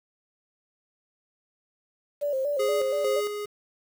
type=tone with vibrato; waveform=sine; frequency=554.4 Hz; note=C#5; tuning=in tune; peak=-24 dBFS; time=2.21-3.21 s; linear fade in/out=20 ms; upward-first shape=square; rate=4.2 Hz; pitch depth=79 cents each way
type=tone with tremolo; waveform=square; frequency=415.3 Hz; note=G#4; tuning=in tune; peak=-26 dBFS; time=2.59-3.46 s; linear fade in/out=10 ms; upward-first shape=square; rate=2.2 Hz; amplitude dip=50%
effects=8-bit